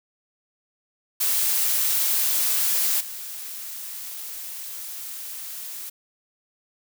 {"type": "noise with level steps", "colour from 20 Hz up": "blue", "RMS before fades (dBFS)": [-22, -35], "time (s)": [1.2, 5.9], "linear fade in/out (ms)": 10, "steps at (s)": 3, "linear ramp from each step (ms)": 10, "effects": []}